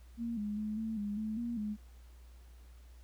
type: tone with pitch steps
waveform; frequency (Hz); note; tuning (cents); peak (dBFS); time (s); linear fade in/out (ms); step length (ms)
sine; 233.1 / 208.1 / 213.2 / 222 / 205.4 / 216.8 / 236.3 / 210.6; A#3 / G#3 / G#3 / A3 / G#3 / A3 / A#3 / G#3; 0 / +4 / +46 / +16 / -19 / -25 / +24 / +24; -34; 0.17-1.77; 50; 200
effects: added 60 Hz sine -52 dBFS peak until 3.03 s + pink hiss -67 dBFS RMS until 3.03 s